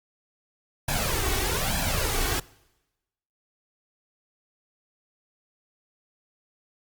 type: noise with flanger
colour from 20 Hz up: pink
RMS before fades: -26 dBFS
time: 0.88-2.4 s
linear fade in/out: 5 ms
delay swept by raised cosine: 1.2 to 2.7 ms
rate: 1.1 Hz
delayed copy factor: +0.7
effects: noise-tail reverb RT60 1.0 s tail -23 dB re dry + Opus 48 kbps